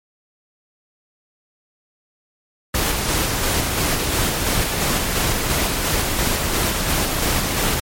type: noise with tremolo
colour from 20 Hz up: pink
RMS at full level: -19 dBFS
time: 2.74-7.8 s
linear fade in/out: 5 ms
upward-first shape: square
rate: 2.9 Hz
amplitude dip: 25%
effects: MP3 64 kbps